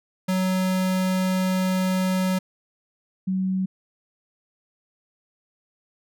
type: tone pair in turn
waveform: square / sine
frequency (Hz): 186.2 / 188.25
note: F#3 / F#3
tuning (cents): +11 / +30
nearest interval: unison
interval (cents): 19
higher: second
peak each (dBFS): -21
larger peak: neither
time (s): 0.28-2.39 / 3.27-3.66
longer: first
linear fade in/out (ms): 10
effects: none